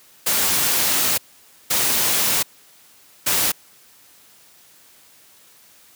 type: noise bursts at uneven times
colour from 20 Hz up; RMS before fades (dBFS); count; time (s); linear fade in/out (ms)
white; -19; 3; 0.26-1.18 / 1.7-2.43 / 3.26-3.52; 10
effects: white hiss -51 dBFS RMS until 5.95 s + high-pass 80 Hz 12 dB/octave